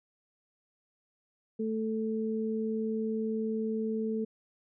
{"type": "tone pair together", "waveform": "sine", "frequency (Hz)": [220.2, 440], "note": ["A3", "A4"], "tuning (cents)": [2, 0], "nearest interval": "octave", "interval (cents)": 1198, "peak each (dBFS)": [-31, -33], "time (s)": [1.59, 4.25], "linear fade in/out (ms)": 10, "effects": []}